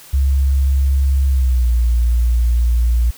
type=tone with pitch glide; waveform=sine; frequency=67.9 to 59.11 Hz; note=C#2 to A#1; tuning=-35 to +25 cents; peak=-11 dBFS; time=0.13-3.11 s; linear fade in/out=10 ms; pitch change=-240 cents; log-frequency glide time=1.27-1.72 s; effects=white hiss -41 dBFS RMS until 3.17 s